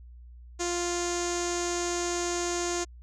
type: tone with low-pass filter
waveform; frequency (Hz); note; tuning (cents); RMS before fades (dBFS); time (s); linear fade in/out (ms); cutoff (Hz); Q
sawtooth; 349.2; F4; 0; -30; 0.59-2.85; 20; 6800; 6.7
effects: added 60 Hz sine -45 dBFS peak until 3.02 s